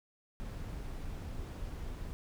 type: noise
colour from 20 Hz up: brown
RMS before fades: -41 dBFS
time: 0.4-2.13 s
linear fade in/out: 0 ms
effects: none